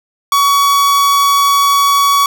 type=tone; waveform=45% pulse; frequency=1128 Hz; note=C#6; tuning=30 cents sharp; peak=-8 dBFS; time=0.32-2.26 s; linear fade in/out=2 ms; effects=none